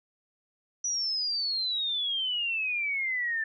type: exponential sweep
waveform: sine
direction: down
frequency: 5920 to 1760 Hz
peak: -27 dBFS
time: 0.84-3.44 s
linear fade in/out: 5 ms
effects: none